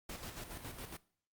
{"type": "noise with tremolo", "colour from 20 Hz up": "pink", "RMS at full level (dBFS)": -45, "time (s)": [0.09, 0.97], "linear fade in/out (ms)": 5, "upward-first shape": "square", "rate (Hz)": 7.2, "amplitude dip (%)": 50, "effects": ["noise-tail reverb RT60 0.5 s tail -20 dB re dry", "Opus 48 kbps"]}